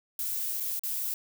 violet noise with dropouts, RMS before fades -32 dBFS, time 0.19-1.14 s, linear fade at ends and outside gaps 2 ms, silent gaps 0.601-0.605 / 0.794-0.835 s, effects none

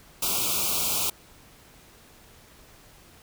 white band-stop noise, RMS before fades -26 dBFS, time 0.22-1.1 s, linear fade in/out 5 ms, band 1400 to 2300 Hz, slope 96 dB/octave, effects pink hiss -53 dBFS RMS until 3.22 s

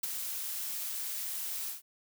blue noise with ADSR envelope, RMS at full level -31 dBFS, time 0.03-1.82 s, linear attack 7 ms, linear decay 17 ms, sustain -6 dB, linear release 140 ms, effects none

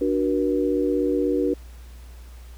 sine chord, D augmented, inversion none, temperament equal with one note detuned, 293.7 / 370 / 477.9 Hz, D4 / F#4 / A#4, 0 / 0 / +43 cents, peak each -23 / -24 / -24 dBFS, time 0.01-1.54 s, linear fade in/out 5 ms, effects added 60 Hz sine -39 dBFS peak until 2.57 s + pink hiss -53 dBFS RMS until 2.57 s

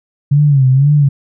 sine tone with vibrato, 138.59 Hz, C#3, in tune, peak -6 dBFS, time 0.31-1.09 s, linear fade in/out 10 ms, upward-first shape sine, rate 2 Hz, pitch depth 120 cents each way, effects none

